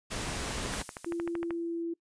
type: noise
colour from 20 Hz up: pink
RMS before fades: -35 dBFS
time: 0.1-0.83 s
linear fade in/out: 20 ms
type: click train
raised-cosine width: 0.5 ms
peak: -23 dBFS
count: 15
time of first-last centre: 0.43-1.507 s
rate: 13 Hz
type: noise with exponential decay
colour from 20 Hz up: violet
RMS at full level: -36 dBFS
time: 0.72-1.83 s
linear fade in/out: 1 ms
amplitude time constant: 240 ms
type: tone with pitch glide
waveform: sine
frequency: 339.2 to 335.7 Hz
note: E4 to E4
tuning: +50 to +32 cents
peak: -31 dBFS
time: 1.06-1.94 s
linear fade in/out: 10 ms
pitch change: -18 cents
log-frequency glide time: 1.35-1.82 s
effects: noise-tail reverb RT60 0.1 s tail -23 dB re dry + resampled to 22050 Hz